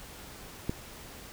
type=click; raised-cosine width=3 ms; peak=-16 dBFS; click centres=0.695 s; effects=pink hiss -47 dBFS RMS until 1.32 s